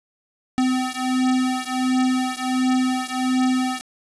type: beating tone pair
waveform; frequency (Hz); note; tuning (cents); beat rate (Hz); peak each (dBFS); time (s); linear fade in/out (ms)
square; 255.6 / 257; C4 / C4; -40 / -31; 1.4; -22 / -23; 0.58-3.81; 0
effects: resampled to 22050 Hz + 7-bit